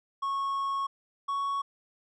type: tone pair in turn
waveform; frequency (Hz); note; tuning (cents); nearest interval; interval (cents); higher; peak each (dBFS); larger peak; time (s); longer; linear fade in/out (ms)
triangle; 1100 / 1113.4; C#6 / C#6; -14 / +7; unison; 21; second; -26; neither; 0.22-0.87 / 1.28-1.62; first; 10
effects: resampled to 22050 Hz